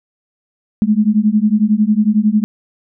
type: beating tone pair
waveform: sine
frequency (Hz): 207 / 218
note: G#3 / A3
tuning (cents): -5 / -16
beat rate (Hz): 11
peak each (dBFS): -13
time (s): 0.82-2.44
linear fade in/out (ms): 0
effects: none